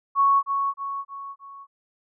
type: tone with echo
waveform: sine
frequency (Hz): 1108.7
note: C#6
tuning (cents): 0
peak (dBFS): -15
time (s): 0.15-0.43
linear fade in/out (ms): 50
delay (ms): 310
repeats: 4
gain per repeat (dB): -6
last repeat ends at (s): 1.67
effects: none